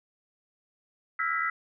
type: tone cluster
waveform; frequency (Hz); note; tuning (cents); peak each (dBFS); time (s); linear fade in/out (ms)
sine; 1314 / 1392 / 1632 / 1927 / 1996; E6 / F6 / G#6 / B6 / B6; -6 / -6 / -31 / -43 / +18; -30 / -33 / -37 / -36 / -31; 1.19-1.5; 5
effects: none